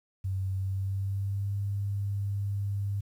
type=tone with pitch glide; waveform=sine; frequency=95.4 to 100.2 Hz; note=G2 to G2; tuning=-47 to +38 cents; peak=-28 dBFS; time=0.24-3.01 s; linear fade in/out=10 ms; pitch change=+85 cents; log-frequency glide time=0.55-1.56 s; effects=10-bit